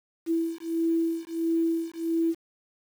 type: beating tone pair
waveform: sine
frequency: 329.6 / 331.1 Hz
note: E4 / E4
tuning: 0 / +8 cents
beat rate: 1.5 Hz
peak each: -27 / -27 dBFS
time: 0.26-2.35 s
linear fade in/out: 50 ms
effects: 8-bit